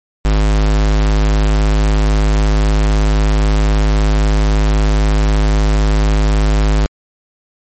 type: tone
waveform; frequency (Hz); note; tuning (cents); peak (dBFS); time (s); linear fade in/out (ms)
square; 51.9; G#1; 0; -10; 0.25-6.86; 0
effects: MP3 32 kbps